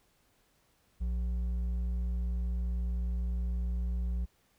sine tone with hard clipping, 59.7 Hz, A#1, 42 cents sharp, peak -31 dBFS, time 1-4.26 s, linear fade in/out 20 ms, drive 5 dB, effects pink hiss -70 dBFS RMS until 4.58 s

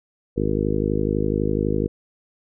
harmonic tone, 52 Hz, G#1, 3 cents sharp, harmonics 1 / 2 / 3 / 4 / 5 / 6 / 7 / 8 / 9, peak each -28 / -28 / -28 / -28 / -28 / -28 / -28 / -28 / -28 dBFS, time 0.36-1.88 s, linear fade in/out 20 ms, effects none

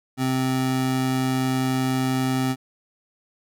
square tone pair together, 130.3 / 260.6 Hz, C3 / C4, -7 / -7 cents, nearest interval octave, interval 1200 cents, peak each -26 / -23 dBFS, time 0.17-2.56 s, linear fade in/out 50 ms, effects none

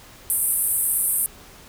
pink band-pass noise, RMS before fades -22 dBFS, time 0.3-1.26 s, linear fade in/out 0 ms, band 8500 to 14000 Hz, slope 96 dB/octave, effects pink hiss -46 dBFS RMS until 1.68 s

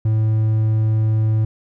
triangle tone, 109.4 Hz, A2, 9 cents flat, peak -12 dBFS, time 0.05-1.45 s, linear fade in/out 5 ms, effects none

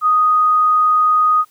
sine tone, 1244.5 Hz, D#6, in tune, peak -10 dBFS, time 0.01-1.45 s, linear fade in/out 50 ms, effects white hiss -55 dBFS RMS until 1.5 s + high-pass 80 Hz 12 dB/octave

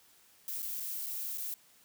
violet noise with dropouts, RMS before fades -38 dBFS, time 0.48-1.54 s, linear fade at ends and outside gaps 1 ms, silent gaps 0.621-0.627 / 0.8-0.804 / 1.062-1.066 / 1.375-1.381 s, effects white hiss -63 dBFS RMS until 1.84 s + high-pass 60 Hz 12 dB/octave

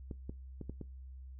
clicks, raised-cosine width 3 ms, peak -29 dBFS, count 5, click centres 0.112 / 0.295 / 0.613 / 0.696 / 0.813 s, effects noise-tail reverb RT60 0.2 s tail -20 dB re dry + added 65 Hz sine -46 dBFS peak until 1.39 s

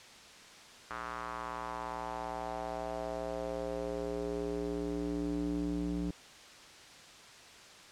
square tone with band-pass filter sweep, 58.8 Hz, A#1, 16 cents sharp, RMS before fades -37 dBFS, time 0.9-6.11 s, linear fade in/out 5 ms, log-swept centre 1300 to 240 Hz, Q 3, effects white hiss -53 dBFS RMS until 7.91 s + low-pass 6000 Hz 12 dB/octave

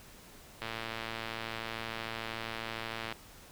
click train, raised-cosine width 0.3 ms, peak -21 dBFS, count 284, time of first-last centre 0.62-3.124 s, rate 113 Hz, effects pink hiss -54 dBFS RMS until 3.51 s

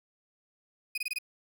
35% pulse tone bursts, 2489 Hz, D#7, in tune, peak -28 dBFS, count 5, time 0.95-1.186 s, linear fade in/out 5 ms, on 28 ms, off 24 ms, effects none

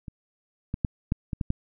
clicks, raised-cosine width 5 ms, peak -25 / -16 / -11 / -11 / -17 / -15 / -12 dBFS, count 7, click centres 0.082 / 0.741 / 0.848 / 1.121 / 1.332 / 1.412 / 1.504 s, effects none

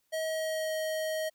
square tone with pitch glide, 637 to 630 Hz, D#5 to D#5, +41 to +21 cents, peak -31 dBFS, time 0.12-1.3 s, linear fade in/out 20 ms, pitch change -20 cents, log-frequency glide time 0.24-0.73 s, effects white hiss -75 dBFS RMS until 1.34 s

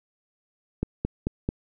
click train, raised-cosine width 3 ms, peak -12 dBFS, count 4, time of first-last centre 0.83-1.489 s, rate 4.55 Hz, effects none

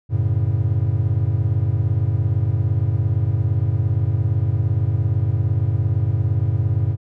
triangle chord, F# minor, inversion none, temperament equal, 92.5 / 110 / 138.59 Hz, F#2 / A2 / C#3, 0 / 0 / 0 cents, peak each -19 / -17 / -22 dBFS, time 0.09-6.97 s, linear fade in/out 50 ms, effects none

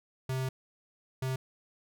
square tone bursts at uneven times, 130.81 Hz, C3, in tune, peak -31 dBFS, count 2, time 0.29-0.49 / 1.22-1.36 s, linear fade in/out 5 ms, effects none

